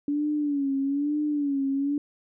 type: tone with vibrato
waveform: sine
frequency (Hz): 285.7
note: D4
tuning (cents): -48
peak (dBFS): -23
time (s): 0.08-1.98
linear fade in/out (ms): 2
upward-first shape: sine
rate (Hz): 1.1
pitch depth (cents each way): 84
effects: none